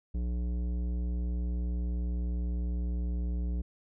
triangle tone with tanh clipping, 59.9 Hz, A#1, 48 cents sharp, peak -31 dBFS, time 0.14-3.62 s, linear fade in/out 10 ms, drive 17 dB, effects none

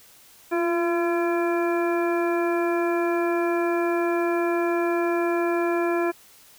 harmonic tone with a mistuned harmonic, 340 Hz, F4, 46 cents flat, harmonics 1 / 2 / 3 / 4 / 5 / 7, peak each -22 / -28 / -32 / -34 / -34 / -36 dBFS, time 0.51-6.12 s, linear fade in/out 20 ms, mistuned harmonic 1, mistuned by +29 cents, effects white hiss -52 dBFS RMS until 6.58 s

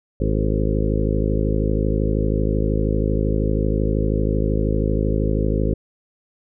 harmonic tone with a mistuned harmonic, 52.8 Hz, G#1, 29 cents sharp, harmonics 1 / 2 / 3 / 4 / 5 / 6 / 7 / 8 / 9 / 10, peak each -21 / -24 / -26 / -27 / -28 / -29 / -29 / -30 / -31 / -31 dBFS, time 0.2-5.74 s, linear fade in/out 5 ms, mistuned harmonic 8, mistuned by +27 cents, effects none

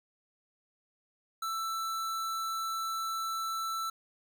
square tone, 1327 Hz, E6, 11 cents sharp, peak -33 dBFS, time 1.42-3.9 s, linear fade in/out 5 ms, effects none

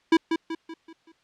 square tone with echo, 327.3 Hz, E4, 12 cents flat, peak -15 dBFS, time 0.12-0.17 s, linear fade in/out 5 ms, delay 190 ms, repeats 5, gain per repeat -7 dB, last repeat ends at 1.12 s, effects white hiss -65 dBFS RMS until 1.23 s + low-pass 4000 Hz 12 dB/octave

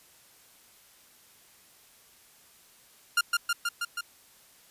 sawtooth tone with echo, 1401 Hz, F6, 5 cents sharp, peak -17 dBFS, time 3.17-3.21 s, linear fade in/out 5 ms, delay 160 ms, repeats 5, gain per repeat -2 dB, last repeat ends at 4.01 s, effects white hiss -58 dBFS RMS until 4.7 s + resampled to 32000 Hz

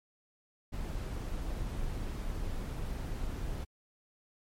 brown noise, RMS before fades -36 dBFS, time 0.72-3.65 s, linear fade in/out 20 ms, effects MP3 64 kbps

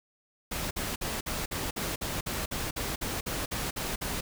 pink noise bursts, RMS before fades -33 dBFS, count 15, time 0.51-4.21 s, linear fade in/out 10 ms, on 200 ms, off 50 ms, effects none

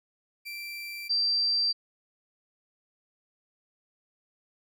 30% pulse / sine tone pair in turn, 2349 / 4698 Hz, D7 / D8, 0 / 0 cents, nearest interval octave, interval 1200 cents, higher second, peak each -34 / -23 dBFS, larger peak second, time 0.45-1.09 / 1.09-1.73 s, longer neither, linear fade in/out 20 ms, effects none

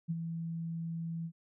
sine tone with ADSR envelope, 165.6 Hz, E3, 8 cents sharp, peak -29 dBFS, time 0.08-1.32 s, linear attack 26 ms, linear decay 34 ms, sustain -6 dB, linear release 68 ms, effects none

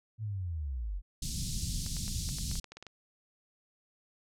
sine linear sweep, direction down, 112.8 to 41.2 Hz, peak -33 dBFS, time 0.18-1.02 s, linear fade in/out 50 ms
pink band-stop noise, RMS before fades -34 dBFS, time 1.22-2.6 s, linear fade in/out 5 ms, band 190 to 4300 Hz, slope 24 dB/octave
clicks, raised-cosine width 0.2 ms, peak -29 dBFS, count 12, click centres 1.864 / 1.967 / 2.08 / 2.29 / 2.385 / 2.514 / 2.555 / 2.643 / 2.72 / 2.77 / 2.826 / 2.867 s
effects low-pass 9000 Hz 12 dB/octave

